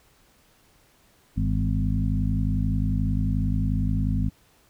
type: harmonic tone with a mistuned harmonic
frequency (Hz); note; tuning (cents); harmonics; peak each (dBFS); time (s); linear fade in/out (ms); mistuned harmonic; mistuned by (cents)
51.3; G#1; -21; 1 / 2 / 3 / 4 / 5; -25 / -26 / -29 / -30 / -31; 1.36-4.3; 20; 3; +61
effects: pink hiss -60 dBFS RMS until 4.69 s